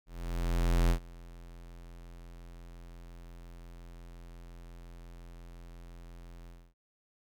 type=tone with ADSR envelope; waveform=square; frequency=42.85 Hz; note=F1; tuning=32 cents flat; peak=-23 dBFS; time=0.06-6.74 s; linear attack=840 ms; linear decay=91 ms; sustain=-24 dB; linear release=270 ms; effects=none